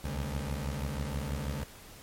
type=beating tone pair; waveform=20% pulse; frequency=68 / 74.2 Hz; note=C#2 / D2; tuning=-33 / +18 cents; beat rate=6.2 Hz; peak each=-30 / -31 dBFS; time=0.04-1.64 s; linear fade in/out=5 ms; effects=pink hiss -51 dBFS RMS until 2.02 s + MP3 64 kbps